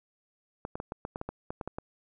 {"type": "clicks", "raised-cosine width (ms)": 1, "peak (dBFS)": -21, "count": 12, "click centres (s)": [0.651, 0.755, 0.801, 0.921, 1.051, 1.159, 1.214, 1.29, 1.505, 1.612, 1.676, 1.785], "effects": []}